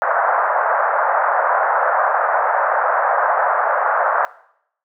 pink band-pass noise, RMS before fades -17 dBFS, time 0.02-4.25 s, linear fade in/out 0 ms, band 570 to 1600 Hz, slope 48 dB/octave, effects noise-tail reverb RT60 0.7 s tail -20 dB re dry

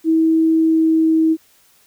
sine tone with pitch glide, 322.5 to 320.3 Hz, E4 to E4, -38 to -50 cents, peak -11 dBFS, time 0.04-1.37 s, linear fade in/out 50 ms, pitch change -12 cents, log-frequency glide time 0.53-1.18 s, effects white hiss -54 dBFS RMS until 1.86 s

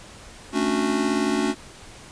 square chord, D major seventh, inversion second, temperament just, 220.2 / 275.3 / 293.7 / 367.1 Hz, A3 / C#4 / D4 / F#4, +2 / -12 / 0 / -14 cents, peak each -27 dBFS, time 0.52-1.55 s, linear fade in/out 50 ms, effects pink hiss -44 dBFS RMS until 2.11 s + resampled to 22050 Hz

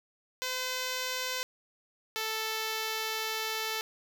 5% pulse tone pair in turn, 510 / 440.3 Hz, C5 / A4, -44 / +1 cents, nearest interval minor third, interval 255 cents, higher first, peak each -20 dBFS, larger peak neither, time 0.42-1.43 / 2.16-3.81 s, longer second, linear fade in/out 0 ms, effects 10-bit

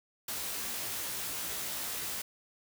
white noise with comb filter, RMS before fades -37 dBFS, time 0.28-2.22 s, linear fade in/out 5 ms, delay 18 ms, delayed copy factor +0.85, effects none

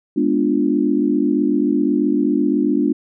sine chord, G# diminished seventh, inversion none, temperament equal with one note detuned, 207.7 / 245.9 / 293.7 / 349.2 Hz, G#3 / B3 / D4 / F4, 0 / -7 / 0 / 0 cents, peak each -22 / -20 / -17 / -22 dBFS, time 0.16-2.93 s, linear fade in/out 10 ms, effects none

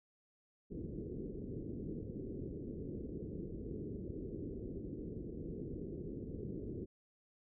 white low-pass noise, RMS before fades -44 dBFS, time 0.7-6.86 s, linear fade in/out 20 ms, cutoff 430 Hz, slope 48 dB/octave, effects none

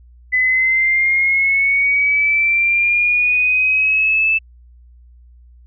sine linear sweep, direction up, 2006 to 2637 Hz, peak -12 dBFS, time 0.32-4.39 s, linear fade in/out 20 ms, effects added 60 Hz sine -42 dBFS peak until 5.66 s

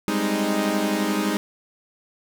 sawtooth chord, Ab major seventh, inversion third, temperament equal, 196 / 207.7 / 261.6 / 311.1 Hz, G3 / Ab3 / C4 / Eb4, 0 / 0 / 0 / 0 cents, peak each -24 / -21 / -27 / -21 dBFS, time 0.08-1.37 s, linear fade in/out 0 ms, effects none

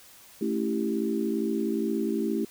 sine chord, A dominant seventh, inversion none, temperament equal, 220 / 277.2 / 329.6 / 392 Hz, A3 / C#4 / E4 / G4, 0 / 0 / 0 / 0 cents, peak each -29 / -33 / -30 / -31 dBFS, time 0.41-2.45 s, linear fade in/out 5 ms, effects white hiss -52 dBFS RMS until 2.5 s

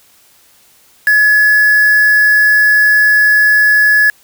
sine tone with quantisation, 1701 Hz, G#6, 41 cents sharp, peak -6 dBFS, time 1.07-4.1 s, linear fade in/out 2 ms, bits 3, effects white hiss -48 dBFS RMS until 4.23 s

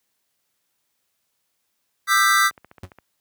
square chord, E minor seventh, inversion third, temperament equal with one note detuned, 1198.6 / 1318.5 / 1568 / 1975.5 Hz, D6 / E6 / G6 / B6, +35 / 0 / 0 / 0 cents, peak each -21 dBFS, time 2.07-2.51 s, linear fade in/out 50 ms
click train, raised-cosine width 0.5 ms, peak -29 dBFS, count 13, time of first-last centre 2.17-2.986 s, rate 14.7 Hz
40% pulse tone with exponential decay, 92 Hz, F#2, 9 cents flat, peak -28 dBFS, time 2.83-2.9 s, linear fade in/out 5 ms, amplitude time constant 15 ms
effects white hiss -73 dBFS RMS until 3.2 s + high-pass 60 Hz 12 dB/octave

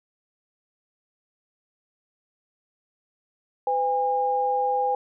sine tone pair together, 505 / 812.1 Hz, B4 / G#5, +39 / -39 cents, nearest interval minor sixth, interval 822 cents, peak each -26 / -22 dBFS, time 3.67-4.95 s, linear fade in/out 2 ms, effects none

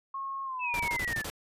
sine tone with pitch glide, 1086 to 950.9 Hz, C#6 to A#5, -36 to +34 cents, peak -33 dBFS, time 0.14-0.97 s, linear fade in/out 5 ms, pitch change -230 cents, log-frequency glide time 0.44-0.71 s
sine exponential sweep, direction down, 2675 to 1697 Hz, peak -30 dBFS, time 0.59-1.25 s, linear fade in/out 50 ms
pink noise bursts, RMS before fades -37 dBFS, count 7, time 0.74-1.3 s, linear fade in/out 0 ms, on 56 ms, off 28 ms
effects resampled to 32000 Hz

